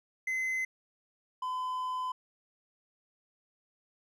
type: tone pair in turn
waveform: triangle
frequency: 2050 / 1015 Hz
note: C7 / B5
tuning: -36 / +47 cents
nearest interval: octave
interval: 1217 cents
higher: first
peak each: -28 / -30 dBFS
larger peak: first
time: 0.27-0.65 / 1.42-2.12 s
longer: second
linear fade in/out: 5 ms
effects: none